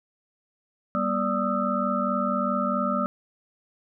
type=tone cluster; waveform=sine; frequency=197.6 / 242.2 / 587 / 1238 / 1321 Hz; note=G3 / B3 / D5 / D#6 / E6; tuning=+14 / -34 / -1 / -9 / +3 cents; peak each=-29 dBFS; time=0.95-3.06 s; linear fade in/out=0 ms; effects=none